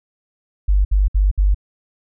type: tone bursts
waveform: sine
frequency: 49.05 Hz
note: G1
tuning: 2 cents sharp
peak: -11 dBFS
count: 4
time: 0.68-1.546 s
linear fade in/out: 10 ms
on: 170 ms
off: 62 ms
effects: none